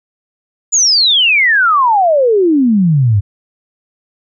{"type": "exponential sweep", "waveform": "sine", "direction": "down", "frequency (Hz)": [7100, 94.9], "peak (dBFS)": -7, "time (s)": [0.72, 3.21], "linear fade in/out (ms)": 20, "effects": []}